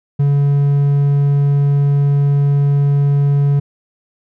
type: tone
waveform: triangle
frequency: 142 Hz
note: C#3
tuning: 42 cents sharp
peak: -8 dBFS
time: 0.19-3.6 s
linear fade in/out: 10 ms
effects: none